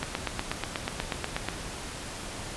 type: click train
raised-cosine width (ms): 0.3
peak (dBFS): -12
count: 13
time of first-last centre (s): 0.03-1.486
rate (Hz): 8.24
effects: pink hiss -38 dBFS RMS until 2.56 s + resampled to 24000 Hz